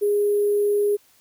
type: tone with sample-and-hold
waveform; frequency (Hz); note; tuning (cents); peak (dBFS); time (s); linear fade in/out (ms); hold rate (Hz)
sine; 411.1; G#4; -18; -17; 0.01-0.97; 20; 11025
effects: white hiss -58 dBFS RMS until 1.2 s